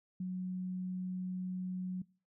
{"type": "tone", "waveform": "sine", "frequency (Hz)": 183.8, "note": "F#3", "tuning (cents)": -11, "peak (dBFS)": -35, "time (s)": [0.2, 2.02], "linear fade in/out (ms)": 5, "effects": ["noise-tail reverb RT60 0.4 s tail -23 dB re dry"]}